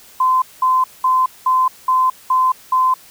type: tone bursts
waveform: sine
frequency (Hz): 1029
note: C6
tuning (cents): -29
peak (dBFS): -11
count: 7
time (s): 0.2-2.94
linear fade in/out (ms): 5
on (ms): 220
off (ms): 200
effects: white hiss -44 dBFS RMS until 3.1 s